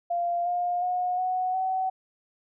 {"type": "tone with pitch steps", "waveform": "sine", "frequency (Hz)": [694, 708.6, 723.5, 738.7, 754.2], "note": ["F5", "F5", "F#5", "F#5", "F#5"], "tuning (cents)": [-11, 25, -39, -3, 33], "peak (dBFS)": -24, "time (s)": [0.1, 1.9], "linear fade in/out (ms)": 10, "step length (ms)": 360, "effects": []}